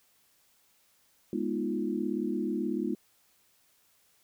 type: chord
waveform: sine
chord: F half-diminished seventh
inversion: first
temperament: equal with one note detuned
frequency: 207.7 / 244.5 / 311.1 / 349.2 Hz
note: Ab3 / Cb4 / Eb4 / F4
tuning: 0 / -17 / 0 / 0 cents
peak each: -34 dBFS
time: 1.33-2.95 s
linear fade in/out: 2 ms
effects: white hiss -67 dBFS RMS until 4.23 s